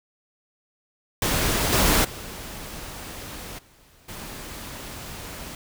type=noise with level steps; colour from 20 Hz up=pink; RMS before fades=-23 / -19 / -37 / -55 / -37 dBFS; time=1.22-5.55 s; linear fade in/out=2 ms; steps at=1.72 / 2.04 / 3.58 / 4.08 s; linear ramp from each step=10 ms; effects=none